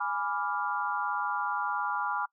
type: chord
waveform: sine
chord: G# diminished seventh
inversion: none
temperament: equal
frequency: 830.6 / 987.8 / 1174.7 / 1396.9 Hz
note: G#5 / B5 / D6 / F6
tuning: 0 / 0 / 0 / 0 cents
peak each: -34 dBFS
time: 0-2.26 s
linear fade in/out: 10 ms
effects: noise-tail reverb RT60 0.1 s tail -24 dB re dry